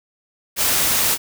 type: noise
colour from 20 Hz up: white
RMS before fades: -18 dBFS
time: 0.56-1.18 s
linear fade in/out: 50 ms
effects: none